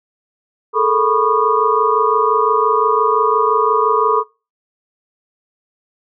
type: tone cluster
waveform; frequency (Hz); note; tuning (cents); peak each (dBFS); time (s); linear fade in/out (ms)
sine; 426.8 / 452.6 / 984 / 1104 / 1212; G#4 / A4 / B5 / C#6 / D#6; +47 / +49 / -7 / -7 / -46; -18; 0.73-4.24; 50
effects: noise-tail reverb RT60 0.3 s tail -22 dB re dry